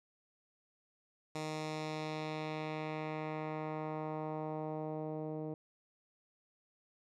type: tone with low-pass filter sweep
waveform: 10% pulse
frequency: 155.2 Hz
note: D#3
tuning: 4 cents flat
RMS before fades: -40 dBFS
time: 1.35-5.54 s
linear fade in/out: 2 ms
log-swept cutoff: 7400 to 460 Hz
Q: 1.1
effects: none